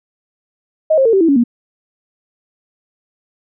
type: tone with pitch steps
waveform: sine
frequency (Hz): 628 / 534.2 / 454.4 / 386.6 / 328.9 / 279.7 / 238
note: D#5 / C5 / A#4 / G4 / E4 / C#4 / A#3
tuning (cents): +16 / +36 / -44 / -24 / -4 / +16 / +36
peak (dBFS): -8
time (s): 0.9-1.439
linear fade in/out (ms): 10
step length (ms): 77
effects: none